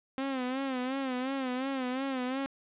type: tone with vibrato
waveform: sawtooth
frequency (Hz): 261.4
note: C4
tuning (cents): -1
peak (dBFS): -27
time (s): 0.18-2.46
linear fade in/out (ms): 0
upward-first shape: sine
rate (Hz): 2.8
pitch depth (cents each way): 83
effects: resampled to 8000 Hz + 10-bit